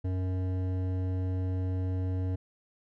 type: tone with hard clipping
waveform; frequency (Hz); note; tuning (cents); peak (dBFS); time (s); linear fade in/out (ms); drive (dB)
triangle; 92.6; F#2; +2; -30; 0.04-2.36; 10; 16
effects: none